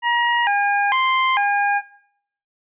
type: tone with pitch steps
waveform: 25% pulse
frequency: 951 / 811 / 1045 / 812 Hz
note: A#5 / G#5 / C6 / G#5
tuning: +34 / -41 / -2 / -39 cents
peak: -12 dBFS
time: 0.02-1.82 s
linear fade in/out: 50 ms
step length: 450 ms
effects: noise-tail reverb RT60 0.7 s tail -20 dB re dry + resampled to 8000 Hz